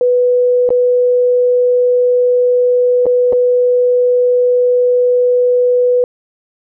sine tone with dropouts, 493.9 Hz, B4, in tune, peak -8 dBFS, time 0.01-6.04 s, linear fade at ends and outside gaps 1 ms, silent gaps 0.691-0.704 / 3.057-3.065 / 3.325-3.33 s, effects none

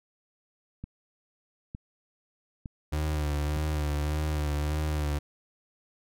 click train, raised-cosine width 5 ms, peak -25 dBFS, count 4, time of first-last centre 0.84-3.567 s, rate 1.1 Hz
35% pulse tone with vibrato, 75.1 Hz, D2, 39 cents sharp, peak -25 dBFS, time 2.92-5.19 s, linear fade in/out 10 ms, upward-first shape sine, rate 1.7 Hz, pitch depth 41 cents each way
effects none

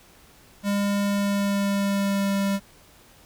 square tone with pitch glide, 201.7 to 197.89 Hz, G3 to G3, +50 to +17 cents, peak -22 dBFS, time 0.63-2.6 s, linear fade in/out 50 ms, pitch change -33 cents, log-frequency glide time 1.06-2.33 s, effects pink hiss -53 dBFS RMS until 3.25 s

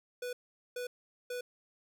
square tone bursts, 492.9 Hz, B4, 3 cents flat, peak -37 dBFS, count 3, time 0.22-1.41 s, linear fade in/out 5 ms, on 110 ms, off 430 ms, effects none

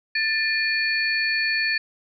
sine tone cluster, 1770 / 2417 / 4428 Hz, A6 / D7 / C#8, +10 / +49 / -3 cents, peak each -23 / -25 / -27 dBFS, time 0.15-1.78 s, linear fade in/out 5 ms, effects none

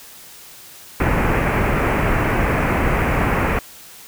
pink low-pass noise, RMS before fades -18 dBFS, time 1-3.59 s, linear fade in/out 2 ms, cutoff 2500 Hz, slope 48 dB/octave, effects white hiss -41 dBFS RMS until 4.07 s

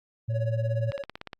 sine tone, 114.1 Hz, A#2, 37 cents flat, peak -25 dBFS, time 0.28-0.91 s, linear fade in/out 10 ms
triangle tone with tremolo, 560 Hz, C#5, 18 cents sharp, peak -25 dBFS, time 0.29-1.05 s, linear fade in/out 50 ms, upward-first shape triangle, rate 17 Hz, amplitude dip 100%
click train, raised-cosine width 0.3 ms, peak -21 dBFS, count 8, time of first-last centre 0.92-1.332 s, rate 17 Hz
effects Opus 48 kbps

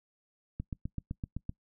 click train, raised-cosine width 5 ms, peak -23 dBFS, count 8, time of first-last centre 0.6-1.494 s, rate 7.83 Hz, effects noise-tail reverb RT60 0.1 s tail -23 dB re dry

